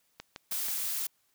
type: click train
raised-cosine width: 0.2 ms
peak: -23 dBFS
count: 4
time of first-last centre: 0.2-0.684 s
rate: 6.2 Hz
type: noise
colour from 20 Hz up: blue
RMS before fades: -33 dBFS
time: 0.51-1.07 s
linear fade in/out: 5 ms
effects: white hiss -72 dBFS RMS until 1.34 s